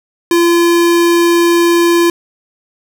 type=tone; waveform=square; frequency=342.1 Hz; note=F4; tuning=36 cents flat; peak=-8 dBFS; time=0.31-2.1 s; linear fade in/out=2 ms; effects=none